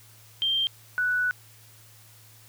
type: tone pair in turn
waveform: sine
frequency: 3166 / 1481.3 Hz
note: G7 / F#6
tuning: +17 / +2 cents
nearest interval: octave + minor second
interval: 1315 cents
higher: first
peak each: -22 dBFS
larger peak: neither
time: 0.42-0.67 / 0.98-1.31 s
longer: second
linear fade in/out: 0 ms
effects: added 110 Hz sine -54 dBFS peak until 2.48 s + white hiss -54 dBFS RMS until 2.48 s